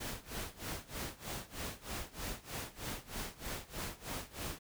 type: noise with tremolo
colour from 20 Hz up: pink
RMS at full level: -40 dBFS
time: 0-4.59 s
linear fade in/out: 10 ms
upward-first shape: sine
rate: 3.2 Hz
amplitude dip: 90%
effects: none